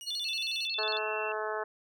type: tone with tremolo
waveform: 20% pulse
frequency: 2885 Hz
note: F#7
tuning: 44 cents flat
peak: -36 dBFS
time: 0.01-0.67 s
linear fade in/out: 0 ms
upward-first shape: sine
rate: 15 Hz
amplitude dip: 50%
type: tone with vibrato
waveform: sine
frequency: 3900 Hz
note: B7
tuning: 23 cents flat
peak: -32 dBFS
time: 0.06-0.99 s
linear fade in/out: 20 ms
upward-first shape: square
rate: 11 Hz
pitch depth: 180 cents each way
type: tone with pitch glide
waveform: sine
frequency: 2660 to 2692 Hz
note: E7 to E7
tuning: +15 to +36 cents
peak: -36 dBFS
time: 0.25-1.32 s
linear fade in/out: 2 ms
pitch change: +21 cents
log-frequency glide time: 0.82-1.05 s
type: harmonic tone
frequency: 215.2 Hz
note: A3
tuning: 38 cents flat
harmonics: 2 / 3 / 4 / 5 / 6 / 7 / 8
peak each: -36 / -38 / -39 / -40 / -41 / -41 / -42 dBFS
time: 0.78-1.64 s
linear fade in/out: 10 ms
effects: none